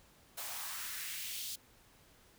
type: noise with high-pass filter sweep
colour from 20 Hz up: white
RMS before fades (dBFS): -42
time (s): 0.37-1.56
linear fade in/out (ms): 10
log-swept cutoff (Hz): 630 to 4100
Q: 1.9
effects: pink hiss -64 dBFS RMS until 2.38 s